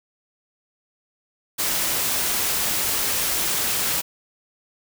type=noise; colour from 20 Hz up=white; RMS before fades=-23 dBFS; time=1.58-4.02 s; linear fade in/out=20 ms; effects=none